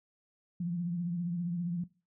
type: tone with vibrato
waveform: sine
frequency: 173.4 Hz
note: F3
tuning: 12 cents flat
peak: -31 dBFS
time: 0.6-1.84 s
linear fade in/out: 5 ms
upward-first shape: sine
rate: 15 Hz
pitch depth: 62 cents each way
effects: noise-tail reverb RT60 0.3 s tail -19 dB re dry